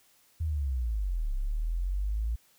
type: linear two-way sweep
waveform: sine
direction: down then up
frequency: 82.41 to 32.66 to 57.5 Hz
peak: -27 dBFS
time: 0.4-2.36 s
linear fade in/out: 10 ms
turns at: 1.34 s
effects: white hiss -64 dBFS RMS until 2.58 s